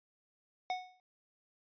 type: tone with exponential decay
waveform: square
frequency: 736 Hz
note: F#5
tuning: 9 cents flat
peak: -31 dBFS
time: 0.7-1 s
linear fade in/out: 1 ms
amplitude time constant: 64 ms
effects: resampled to 11025 Hz